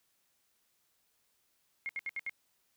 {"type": "tone bursts", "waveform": "sine", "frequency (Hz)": 2145, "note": "C7", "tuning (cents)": 42, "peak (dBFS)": -34, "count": 5, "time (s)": [1.86, 2.295], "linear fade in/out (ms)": 0, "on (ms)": 31, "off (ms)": 70, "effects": ["white hiss -75 dBFS RMS until 2.76 s"]}